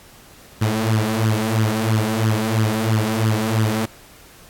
sawtooth tone with flanger, 110 Hz, A2, in tune, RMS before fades -19 dBFS, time 0.61-3.86 s, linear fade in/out 10 ms, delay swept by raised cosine 0.61 to 5.31 ms, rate 3 Hz, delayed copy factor +0.7, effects pink hiss -46 dBFS RMS until 4.49 s + AAC 64 kbps

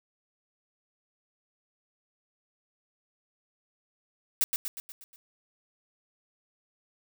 blue noise with echo, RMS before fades -24 dBFS, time 4.41-4.44 s, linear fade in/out 0 ms, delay 120 ms, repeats 6, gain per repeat -5 dB, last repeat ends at 5.16 s, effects none

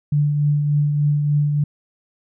sine tone with tremolo, 146.83 Hz, D3, in tune, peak -13 dBFS, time 0.12-1.64 s, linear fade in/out 5 ms, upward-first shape triangle, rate 3.4 Hz, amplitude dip 40%, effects none

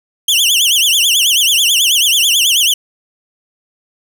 sawtooth tone with vibrato, 3083 Hz, G7, 29 cents flat, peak -6 dBFS, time 0.28-2.74 s, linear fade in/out 5 ms, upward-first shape triangle, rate 9.2 Hz, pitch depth 250 cents each way, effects none

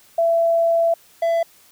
sine / triangle tone pair in turn, 669 / 669 Hz, E5 / E5, +25 / +25 cents, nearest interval unison, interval 0 cents, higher neither, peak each -14 dBFS, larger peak neither, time 0.18-0.94 / 1.22-1.43 s, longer first, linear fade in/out 5 ms, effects white hiss -52 dBFS RMS until 1.71 s

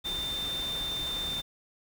sine tone in noise, 3587 Hz, A7, 33 cents sharp, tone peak -31 dBFS, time 0.04-1.42 s, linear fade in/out 20 ms, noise pink, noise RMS -40 dBFS, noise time 0.04-1.42 s, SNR +6 dB, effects none

